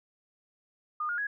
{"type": "tone with pitch steps", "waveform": "sine", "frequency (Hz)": [1220, 1425.9, 1666.6], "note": ["D#6", "F6", "G#6"], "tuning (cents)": [-34, 36, 6], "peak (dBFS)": -29, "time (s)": [1, 1.27], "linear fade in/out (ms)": 5, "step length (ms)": 90, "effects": []}